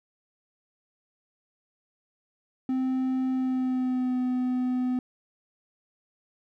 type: tone with pitch glide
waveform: triangle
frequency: 259.6 to 252.1 Hz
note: C4 to B3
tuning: -13 to +36 cents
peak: -22 dBFS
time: 2.69-4.99 s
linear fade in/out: 2 ms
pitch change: -51 cents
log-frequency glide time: 3.32-4.19 s
effects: none